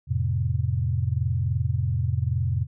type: chord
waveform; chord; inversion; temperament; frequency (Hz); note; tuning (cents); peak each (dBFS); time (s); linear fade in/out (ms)
sine; F major; none; equal; 87.31 / 110 / 130.81; F2 / A2 / C3; 0 / 0 / 0; -26; 0.07-2.67; 50
effects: none